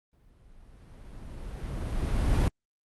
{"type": "noise with exponential growth", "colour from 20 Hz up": "brown", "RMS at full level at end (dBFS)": -21, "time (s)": [0.13, 2.48], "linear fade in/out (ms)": 1, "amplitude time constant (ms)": 510, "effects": ["Opus 32 kbps"]}